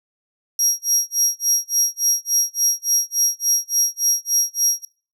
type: tone with tremolo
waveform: 35% pulse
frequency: 5650 Hz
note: F8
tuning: 19 cents sharp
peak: -11 dBFS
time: 0.59-4.85 s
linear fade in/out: 2 ms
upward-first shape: sine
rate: 3.5 Hz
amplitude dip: 100%
effects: noise-tail reverb RT60 0.4 s tail -22 dB re dry